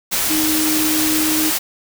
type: tone in noise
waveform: sine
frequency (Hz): 311.1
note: D#4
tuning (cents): 0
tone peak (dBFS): -18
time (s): 0.29-1.51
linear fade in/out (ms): 20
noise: white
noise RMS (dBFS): -19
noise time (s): 0.11-1.59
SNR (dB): -2
effects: none